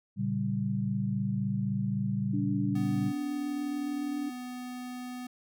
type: chord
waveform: sine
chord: G diminished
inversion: first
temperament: equal with one note detuned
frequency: 116.54 / 140.28 / 196 Hz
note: Bb2 / Db3 / G3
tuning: 0 / +21 / 0 cents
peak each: -33 / -34 / -30 dBFS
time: 0.16-3.13 s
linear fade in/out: 50 ms
type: tone with vibrato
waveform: sine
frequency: 289.1 Hz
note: D4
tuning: 27 cents flat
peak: -31 dBFS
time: 2.33-4.3 s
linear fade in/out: 10 ms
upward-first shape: sine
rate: 7.2 Hz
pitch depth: 13 cents each way
type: tone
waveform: square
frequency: 249.4 Hz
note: B3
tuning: 17 cents sharp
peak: -38 dBFS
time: 2.75-5.27 s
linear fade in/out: 5 ms
effects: none